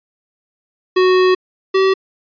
square tone pair in turn, 369.7 / 382.9 Hz, F#4 / G4, -1 / -41 cents, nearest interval minor second, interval 60 cents, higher second, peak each -10 / -11 dBFS, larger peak first, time 0.96-1.35 / 1.74-1.94 s, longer first, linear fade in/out 10 ms, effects resampled to 11025 Hz

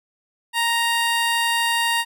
15% pulse tone, 932.3 Hz, A#5, in tune, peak -12 dBFS, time 0.53-2.05 s, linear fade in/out 50 ms, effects none

